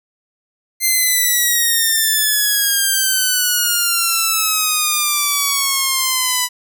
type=exponential sweep; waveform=5% pulse; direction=down; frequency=2093 to 987.8 Hz; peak=-3 dBFS; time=0.8-6.49 s; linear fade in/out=50 ms; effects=none

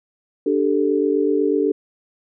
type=chord; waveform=sine; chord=D suspended fourth; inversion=none; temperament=equal; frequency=293.7 / 392 / 440 Hz; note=D4 / G4 / A4; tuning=0 / 0 / 0 cents; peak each=-20 dBFS; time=0.46-1.72 s; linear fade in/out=5 ms; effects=none

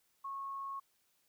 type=tone; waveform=sine; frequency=1096 Hz; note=C#6; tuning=20 cents flat; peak=-39 dBFS; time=0.24-0.8 s; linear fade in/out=10 ms; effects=white hiss -75 dBFS RMS until 1.28 s

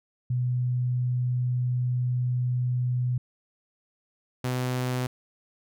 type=tone pair in turn; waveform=sine / sawtooth; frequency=124.4 / 126.43 Hz; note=B2 / B2; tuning=+13 / +41 cents; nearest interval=unison; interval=28 cents; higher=second; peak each=-23 / -22 dBFS; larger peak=second; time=0.3-3.18 / 4.44-5.07 s; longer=first; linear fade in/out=5 ms; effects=none

